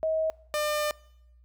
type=tone pair in turn; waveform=sine / sawtooth; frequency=636 / 600.3 Hz; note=D#5 / D5; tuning=+38 / +38 cents; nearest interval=minor second; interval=100 cents; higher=first; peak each=-24 / -22 dBFS; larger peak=second; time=0.03-0.3 / 0.54-0.91 s; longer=second; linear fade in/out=0 ms; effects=noise-tail reverb RT60 0.8 s tail -23 dB re dry + added 60 Hz sine -54 dBFS peak until 1.44 s